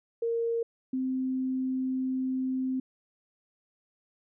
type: tone pair in turn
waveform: sine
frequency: 463 / 259.8 Hz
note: A#4 / C4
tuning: -12 / -12 cents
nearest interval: minor seventh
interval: 1000 cents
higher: first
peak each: -26 / -27 dBFS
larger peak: first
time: 0.22-0.63 / 0.93-2.8 s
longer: second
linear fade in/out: 5 ms
effects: none